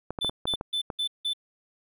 clicks, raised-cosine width 1 ms, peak -18 dBFS, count 8, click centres 0.106 / 0.188 / 0.247 / 0.295 / 0.455 / 0.538 / 0.611 / 0.902 s
triangle tone bursts, 3518 Hz, A7, 1 cent flat, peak -24 dBFS, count 5, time 0.21-1.335 s, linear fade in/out 10 ms, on 89 ms, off 170 ms
effects none

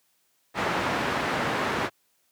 white low-pass noise, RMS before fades -27 dBFS, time 0.54-1.9 s, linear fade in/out 50 ms, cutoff 1500 Hz, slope 12 dB/octave, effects white hiss -69 dBFS RMS until 2.31 s + high-pass 100 Hz 12 dB/octave

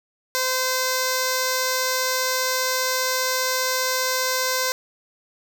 5% pulse tone with notch filter, 515 Hz, C5, 28 cents flat, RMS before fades -23 dBFS, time 0.35-4.72 s, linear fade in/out 0 ms, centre 2900 Hz, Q 1.3, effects none

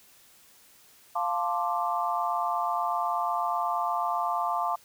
sine chord, D minor seventh, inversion first, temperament equal, 698.5 / 880 / 1046.5 / 1174.7 Hz, F5 / A5 / C6 / D6, 0 / 0 / 0 / 0 cents, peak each -30 / -31 / -32 / -31 dBFS, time 1.15-4.76 s, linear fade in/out 10 ms, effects white hiss -57 dBFS RMS until 4.84 s

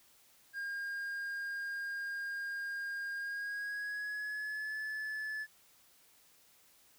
triangle tone with pitch glide, 1614 to 1729.8 Hz, G#6 to A6, -50 to -30 cents, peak -35 dBFS, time 0.53-5.47 s, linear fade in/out 50 ms, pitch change +120 cents, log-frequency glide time 3.15-4.77 s, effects white hiss -65 dBFS RMS until 6.98 s

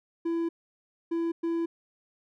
triangle tone bursts at uneven times, 334.2 Hz, E4, 24 cents sharp, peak -24 dBFS, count 3, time 0.25-0.49 / 1.11-1.32 / 1.43-1.66 s, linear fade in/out 10 ms, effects none

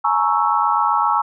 sine chord, A# half-diminished seventh, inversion third, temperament equal with one note detuned, 844.6 / 932.3 / 1108.7 / 1318.5 Hz, G#5 / A#5 / C#6 / E6, +29 / 0 / 0 / 0 cents, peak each -20 dBFS, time 0.04-1.22 s, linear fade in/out 10 ms, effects none

